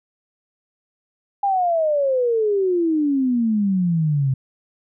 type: exponential sweep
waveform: sine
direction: down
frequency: 814 to 130 Hz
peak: -16 dBFS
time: 1.43-4.34 s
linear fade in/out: 5 ms
effects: none